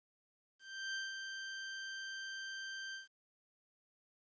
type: tone with ADSR envelope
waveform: sawtooth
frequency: 1568 Hz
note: G6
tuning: in tune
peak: -34 dBFS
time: 0.59-3.08 s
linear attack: 350 ms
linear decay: 180 ms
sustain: -5 dB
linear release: 140 ms
effects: resampled to 16000 Hz + 12-bit